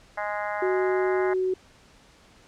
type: harmonic tone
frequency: 207.7 Hz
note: G#3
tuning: in tune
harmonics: 3 / 4 / 5 / 6 / 7 / 8 / 9 / 10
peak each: -32 / -32 / -36 / -39 / -37 / -38 / -40 / -40 dBFS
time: 0.17-1.34 s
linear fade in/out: 10 ms
type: tone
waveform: sine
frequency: 372.4 Hz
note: F#4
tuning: 11 cents sharp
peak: -22 dBFS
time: 0.62-1.54 s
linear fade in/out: 5 ms
effects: pink hiss -55 dBFS RMS until 2.47 s + low-pass 7000 Hz 12 dB/octave